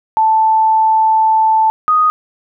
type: tone pair in turn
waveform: sine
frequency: 880 / 1244.5 Hz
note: A5 / D#6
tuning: 0 / 0 cents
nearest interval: tritone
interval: 600 cents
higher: second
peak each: -8 dBFS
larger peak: neither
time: 0.17-1.7 / 1.88-2.1 s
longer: first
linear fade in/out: 0 ms
effects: none